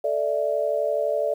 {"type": "chord", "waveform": "sine", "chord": "A suspended fourth", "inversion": "none", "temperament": "equal", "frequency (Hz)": [440, 587.3, 659.3], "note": ["A4", "D5", "E5"], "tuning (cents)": [0, 0, 0], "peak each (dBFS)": [-28, -23, -27], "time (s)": [0.04, 1.34], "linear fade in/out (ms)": 5, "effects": ["9-bit"]}